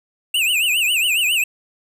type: tone with vibrato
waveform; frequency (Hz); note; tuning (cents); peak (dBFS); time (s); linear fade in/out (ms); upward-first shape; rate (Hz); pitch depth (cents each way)
square; 2700; E7; +41; -16; 0.34-1.44; 5; triangle; 7.3; 210
effects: none